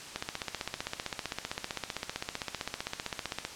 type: click train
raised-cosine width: 0.2 ms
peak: -15 dBFS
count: 52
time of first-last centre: 0.16-3.45 s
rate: 15.5 Hz
effects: white hiss -44 dBFS RMS until 3.55 s + low-pass 7000 Hz 12 dB/octave